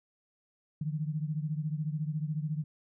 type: beating tone pair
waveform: sine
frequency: 150 / 164 Hz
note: D3 / E3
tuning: +37 / -9 cents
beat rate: 14 Hz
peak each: -32 / -36 dBFS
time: 0.81-2.64 s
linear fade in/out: 5 ms
effects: none